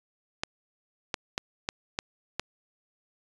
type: clicks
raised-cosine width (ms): 0.2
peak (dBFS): -11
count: 6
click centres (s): 0.435 / 1.142 / 1.379 / 1.689 / 1.989 / 2.396
effects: resampled to 22050 Hz